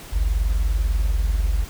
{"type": "tone pair together", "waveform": "sine", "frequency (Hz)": [48.97, 69.3], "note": ["G1", "C#2"], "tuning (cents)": [-1, 0], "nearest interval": "tritone", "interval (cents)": 601, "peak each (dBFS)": [-17, -23], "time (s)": [0.12, 1.65], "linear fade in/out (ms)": 20, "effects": ["tanh soft clip ceiling -13 dBFS", "pink hiss -40 dBFS RMS until 1.69 s"]}